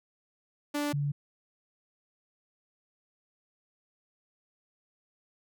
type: tone pair in turn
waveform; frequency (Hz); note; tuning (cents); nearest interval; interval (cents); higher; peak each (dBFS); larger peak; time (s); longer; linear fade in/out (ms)
sawtooth / sine; 292.2 / 143.67; D4 / D3; -9 / -38; octave; 1229; first; -25 / -27; first; 0.74-0.93 / 0.93-1.12; neither; 10
effects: none